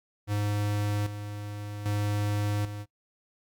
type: tone with tremolo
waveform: square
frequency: 103.5 Hz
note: G#2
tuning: 5 cents flat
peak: -27 dBFS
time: 0.27-2.86 s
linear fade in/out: 50 ms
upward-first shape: square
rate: 0.63 Hz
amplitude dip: 65%
effects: noise-tail reverb RT60 0.1 s tail -20 dB re dry + Opus 48 kbps